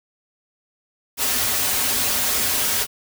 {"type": "noise with comb filter", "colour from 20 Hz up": "white", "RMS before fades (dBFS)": -21, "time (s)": [1.17, 2.87], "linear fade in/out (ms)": 50, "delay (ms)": 5.9, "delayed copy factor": -1, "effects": []}